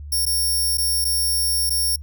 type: tone with dropouts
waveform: 5% pulse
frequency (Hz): 5500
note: F8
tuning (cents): -27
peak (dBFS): -13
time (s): 0.12-1.96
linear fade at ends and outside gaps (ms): 5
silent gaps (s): 0.254-0.264 / 0.773-0.781 / 1.045-1.05 / 1.696-1.704
effects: noise-tail reverb RT60 0.1 s tail -25 dB re dry + added 73 Hz sine -32 dBFS peak until 2.02 s